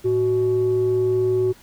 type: tone pair together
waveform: sine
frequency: 110.57 / 371.9 Hz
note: A2 / F#4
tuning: +9 / +9 cents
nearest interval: octave + major sixth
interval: 2100 cents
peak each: -25 / -16 dBFS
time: 0.04-1.53 s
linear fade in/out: 20 ms
effects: tanh soft clip ceiling -12 dBFS + pink hiss -50 dBFS RMS until 1.62 s